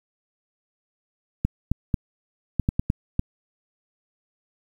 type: clicks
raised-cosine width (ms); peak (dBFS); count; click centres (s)
5; -8; 8; 1.45 / 1.716 / 1.942 / 2.597 / 2.689 / 2.795 / 2.901 / 3.194
effects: 8-bit